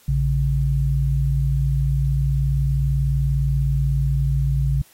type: tone pair together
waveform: sine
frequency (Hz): 58.27 / 138.59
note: A#1 / C#3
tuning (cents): 0 / 0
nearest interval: octave + minor third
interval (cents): 1500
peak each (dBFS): -20 / -19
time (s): 0.08-4.82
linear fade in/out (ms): 5
effects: white hiss -53 dBFS RMS until 4.93 s + AAC 48 kbps